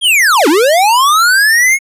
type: linear two-way sweep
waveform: square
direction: down then up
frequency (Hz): 3322 to 271.4 to 2201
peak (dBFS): -7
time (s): 0.01-1.79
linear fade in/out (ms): 50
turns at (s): 0.48
effects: resampled to 32000 Hz